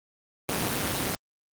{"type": "noise with amplitude modulation", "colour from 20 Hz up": "pink", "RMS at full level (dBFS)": -24, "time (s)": [0.49, 1.15], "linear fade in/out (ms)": 0, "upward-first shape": "sine", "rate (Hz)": 198, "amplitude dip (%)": 85, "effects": ["high-pass 100 Hz 12 dB/octave", "Opus 32 kbps"]}